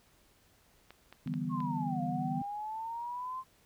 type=clicks; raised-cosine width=0.3 ms; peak=-33 dBFS; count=5; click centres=0.906 / 1.126 / 1.275 / 1.339 / 1.604 s
type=chord; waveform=sine; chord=E minor seventh; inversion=third; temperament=equal; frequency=146.83 / 164.81 / 196 / 246.9 Hz; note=D3 / E3 / G3 / B3; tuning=0 / 0 / 0 / 0 cents; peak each=-39 / -37 / -40 / -36 dBFS; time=1.26-2.42 s; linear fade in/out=5 ms
type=linear two-way sweep; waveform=sine; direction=down then up; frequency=1105 to 700 to 1050 Hz; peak=-36 dBFS; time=1.49-3.44 s; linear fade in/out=50 ms; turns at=2.02 s
effects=pink hiss -66 dBFS RMS until 3.65 s